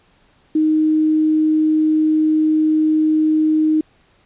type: tone with quantisation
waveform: sine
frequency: 311.1 Hz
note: D#4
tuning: in tune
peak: -12 dBFS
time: 0.55-3.81 s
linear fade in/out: 5 ms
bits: 7
effects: pink hiss -56 dBFS RMS until 4.25 s + resampled to 8000 Hz